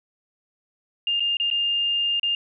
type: tone with dropouts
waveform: sine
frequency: 2811 Hz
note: F7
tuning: 11 cents sharp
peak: -20 dBFS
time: 1.07-2.35 s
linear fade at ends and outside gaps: 2 ms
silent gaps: 1.197-1.204 / 1.37-1.399 / 1.502-1.512 / 2.197-2.231 s
effects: none